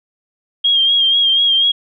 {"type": "tone with vibrato", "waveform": "sine", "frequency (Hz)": 3236, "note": "G#7", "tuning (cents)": -46, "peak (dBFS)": -10, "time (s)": [0.64, 1.72], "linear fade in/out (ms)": 10, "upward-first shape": "sine", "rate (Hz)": 4.1, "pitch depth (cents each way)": 43, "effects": []}